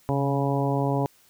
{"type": "harmonic tone with a mistuned harmonic", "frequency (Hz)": 139.5, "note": "C#3", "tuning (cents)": 11, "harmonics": [1, 2, 3, 4, 5, 6, 7], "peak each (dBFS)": [-25, -28, -30, -31, -32, -33, -33], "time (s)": [0.09, 1.06], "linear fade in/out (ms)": 0, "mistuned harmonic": 1, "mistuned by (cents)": -33, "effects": ["white hiss -59 dBFS RMS until 1.29 s"]}